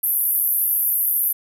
pink band-pass noise, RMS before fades -20 dBFS, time 0.03-1.33 s, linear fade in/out 10 ms, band 11000 to 14000 Hz, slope 96 dB/octave, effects none

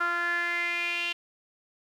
sawtooth tone with band-pass filter sweep, 345.8 Hz, F4, 17 cents flat, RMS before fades -29 dBFS, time 0-1.13 s, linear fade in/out 10 ms, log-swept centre 1400 to 2900 Hz, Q 6.3, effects 10-bit

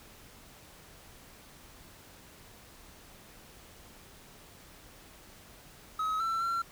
triangle tone with pitch steps, 1276 / 1340 / 1362 Hz, D#6 / E6 / F6, +43 / +28 / -44 cents, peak -27 dBFS, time 5.99-6.62 s, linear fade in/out 5 ms, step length 210 ms, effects pink hiss -54 dBFS RMS until 6.71 s

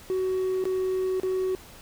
triangle tone with dropouts, 374.1 Hz, F#4, 19 cents sharp, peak -21 dBFS, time 0.1-1.55 s, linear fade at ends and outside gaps 0 ms, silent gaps 0.64-0.654 / 1.199-1.233 s, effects tanh soft clip ceiling -18 dBFS + pink hiss -48 dBFS RMS until 1.81 s

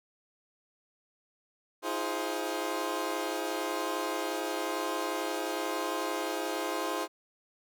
20% pulse chord, F minor seventh, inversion third, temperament equal with one note detuned, 318 / 349.2 / 415.3 / 523.3 Hz, Eb4 / F4 / Ab4 / C5, +38 / 0 / 0 / 0 cents, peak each -32 dBFS, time 1.82-7.08 s, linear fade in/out 50 ms, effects none

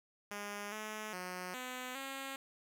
5% pulse tone with pitch steps, 204.7 / 215 / 181.7 / 253.1 / 270.7 Hz, G#3 / A3 / F#3 / B3 / C#4, -25 / -40 / -31 / +43 / -41 cents, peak -30 dBFS, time 0.31-2.36 s, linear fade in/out 2 ms, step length 410 ms, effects none

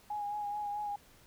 sine tone with vibrato, 827 Hz, G#5, 8 cents flat, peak -34 dBFS, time 0.1-0.96 s, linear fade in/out 5 ms, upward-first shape sine, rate 4.6 Hz, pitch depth 25 cents each way, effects pink hiss -61 dBFS RMS until 1.26 s

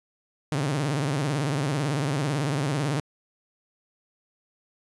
sawtooth tone with vibrato, 142.8 Hz, D3, 48 cents flat, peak -20 dBFS, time 0.52-3 s, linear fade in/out 0 ms, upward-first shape sine, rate 18 Hz, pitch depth 160 cents each way, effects resampled to 24000 Hz + 10-bit

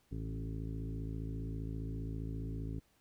harmonic tone with a mistuned harmonic, 55 Hz, A1, in tune, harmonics 1 / 2 / 3 / 4 / 5 / 6 / 7 / 8, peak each -41 / -42 / -45 / -55 / -46 / -56 / -54 / -57 dBFS, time 0.11-2.8 s, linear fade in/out 10 ms, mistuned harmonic 3, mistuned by -20 cents, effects pink hiss -72 dBFS RMS until 3 s

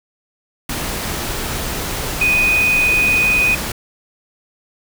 sine tone in noise, 2489 Hz, D#7, in tune, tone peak -12 dBFS, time 2.21-3.55 s, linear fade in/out 5 ms, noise pink, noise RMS -23 dBFS, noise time 0.69-3.72 s, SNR +8 dB, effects none

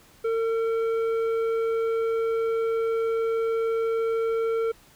triangle tone with tanh clipping, 453.3 Hz, A#4, 48 cents flat, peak -24 dBFS, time 0.24-4.72 s, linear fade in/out 10 ms, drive 13 dB, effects pink hiss -55 dBFS RMS until 4.95 s

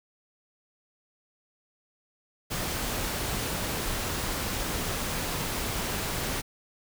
pink noise, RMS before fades -31 dBFS, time 2.5-6.42 s, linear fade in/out 20 ms, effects none

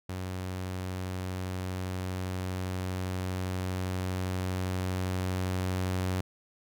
sawtooth tone with level ramp, 92.5 Hz, F#2, in tune, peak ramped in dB -30 to -24 dBFS, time 0.09-6.21 s, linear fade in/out 5 ms, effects none

